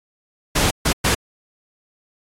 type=noise bursts at uneven times; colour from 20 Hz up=pink; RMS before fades=-17 dBFS; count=3; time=0.55-0.71 / 0.85-0.93 / 1.04-1.15 s; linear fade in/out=10 ms; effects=low-pass 11000 Hz 12 dB/octave + AAC 48 kbps